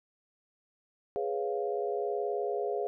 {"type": "chord", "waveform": "sine", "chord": "C# dominant seventh", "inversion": "second", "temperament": "equal", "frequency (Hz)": [415.3, 493.9, 554.4, 698.5], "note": ["G#4", "B4", "C#5", "E#5"], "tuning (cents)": [0, 0, 0, 0], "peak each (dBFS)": [-32, -37, -38, -36], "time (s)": [1.16, 2.87], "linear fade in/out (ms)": 0, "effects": []}